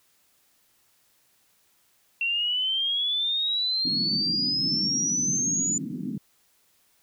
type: exponential sweep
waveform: sine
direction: up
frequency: 2715 to 7030 Hz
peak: -23 dBFS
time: 2.21-5.78 s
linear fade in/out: 2 ms
type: band-pass noise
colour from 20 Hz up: white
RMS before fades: -33 dBFS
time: 3.85-6.18 s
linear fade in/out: 2 ms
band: 140 to 300 Hz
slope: 48 dB/octave
effects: white hiss -65 dBFS RMS until 7.02 s